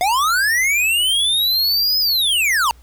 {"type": "linear two-way sweep", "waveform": "square", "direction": "up then down", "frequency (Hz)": [690, 5110, 880], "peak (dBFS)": -15, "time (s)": [0.01, 2.71], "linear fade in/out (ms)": 0, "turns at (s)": 1.99, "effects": ["added 61 Hz sine -43 dBFS peak until 2.82 s", "pink hiss -54 dBFS RMS until 2.82 s"]}